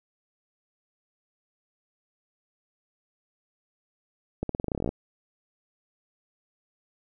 accelerating click train, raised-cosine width 2 ms, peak -15 dBFS, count 15, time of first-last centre 4.43-4.891 s, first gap 63 ms, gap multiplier 0.89, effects none

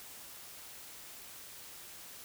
silence, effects white hiss -50 dBFS RMS until 2.24 s

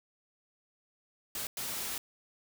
white noise bursts at uneven times, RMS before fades -37 dBFS, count 2, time 1.35-1.47 / 1.57-1.98 s, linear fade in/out 2 ms, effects none

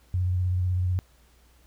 sine tone with vibrato, 90.8 Hz, F#2, 32 cents flat, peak -22 dBFS, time 0.14-0.99 s, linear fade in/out 0 ms, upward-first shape square, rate 16 Hz, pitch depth 23 cents each way, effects added 60 Hz sine -57 dBFS peak until 1.66 s + pink hiss -62 dBFS RMS until 1.66 s

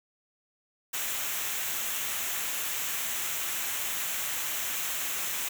white noise with comb filter, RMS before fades -32 dBFS, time 0.93-5.49 s, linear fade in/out 10 ms, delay 0.21 ms, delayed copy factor -0.55, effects none

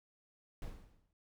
brown noise with exponential decay, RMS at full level -41 dBFS, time 0.62-1.13 s, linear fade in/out 1 ms, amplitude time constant 110 ms, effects none

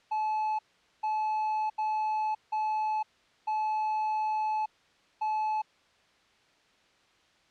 triangle tone bursts at uneven times, 862 Hz, A5, 36 cents flat, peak -25 dBFS, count 6, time 0.11-0.59 / 1.03-1.7 / 1.78-2.35 / 2.52-3.03 / 3.47-4.66 / 5.21-5.62 s, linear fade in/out 10 ms, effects white hiss -64 dBFS RMS until 7.5 s + low-pass 4000 Hz 12 dB/octave

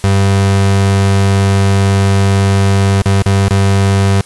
35% pulse tone with dropouts, 98 Hz, G2, in tune, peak -6 dBFS, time 0.04-4.21 s, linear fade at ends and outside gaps 0 ms, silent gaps 3.019-3.058 / 3.222-3.26 / 3.482-3.508 s, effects white hiss -37 dBFS RMS until 4.25 s + resampled to 24000 Hz

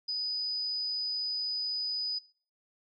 sine tone, 4978 Hz, D#8, in tune, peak -30 dBFS, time 0.08-2.19 s, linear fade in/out 10 ms, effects noise-tail reverb RT60 0.5 s tail -23 dB re dry

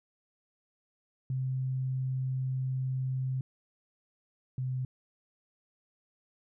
sine tone pair in turn, 130.5 / 128.78 Hz, C3 / C3, -4 / -27 cents, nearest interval unison, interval 23 cents, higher first, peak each -29 / -30 dBFS, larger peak first, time 1.3-3.41 / 4.58-4.85 s, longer first, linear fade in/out 2 ms, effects none

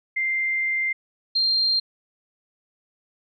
sine tone pair in turn, 2093 / 4186 Hz, C7 / C8, 0 / 0 cents, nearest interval octave, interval 1200 cents, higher second, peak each -21 / -18 dBFS, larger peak second, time 0.16-0.93 / 1.35-1.8 s, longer first, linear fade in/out 10 ms, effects none

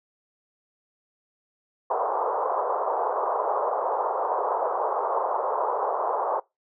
white band-pass noise, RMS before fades -26 dBFS, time 1.9-6.4 s, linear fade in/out 5 ms, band 430 to 1100 Hz, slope 48 dB/octave, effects noise-tail reverb RT60 0.2 s tail -23 dB re dry

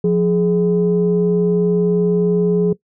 sine tone pair together, 176.3 / 419.3 Hz, F3 / G#4, +17 / +17 cents, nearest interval octave + minor third, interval 1500 cents, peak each -14 dBFS, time 0.04-2.73 s, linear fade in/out 5 ms, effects noise-tail reverb RT60 0.1 s tail -19 dB re dry + tanh soft clip ceiling -6 dBFS

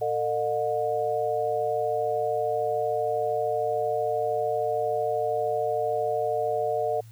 sine tone cluster, 450.9 / 609 / 722 Hz, A4 / D#5 / F#5, +42 / -37 / -43 cents, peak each -28 dBFS, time 0.01-7.01 s, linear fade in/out 10 ms, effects added 112 Hz sine -44 dBFS peak until 7.11 s + white hiss -59 dBFS RMS until 7.11 s

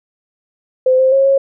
sine tone with pitch steps, 515 / 523 / 542 / 546 Hz, C5 / C5 / C#5 / C#5, -28 / -1 / -39 / -26 cents, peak -8 dBFS, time 0.86-1.38 s, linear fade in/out 5 ms, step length 130 ms, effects none

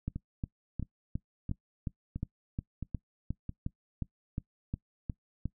two click trains, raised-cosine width 5 ms, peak -24 / -21 dBFS, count 6 / 16, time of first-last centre 0.16-3.493 / 0.08-5.456 s, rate 1.5 / 2.79 Hz, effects noise-tail reverb RT60 0.1 s tail -21 dB re dry

